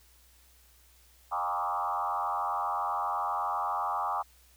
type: tone with frequency modulation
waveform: sine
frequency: 987.8 Hz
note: B5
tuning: in tune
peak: -28 dBFS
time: 1.31-4.23 s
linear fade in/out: 20 ms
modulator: 87.7 Hz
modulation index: 3.1
effects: added 61 Hz sine -61 dBFS peak until 4.56 s + white hiss -62 dBFS RMS until 4.56 s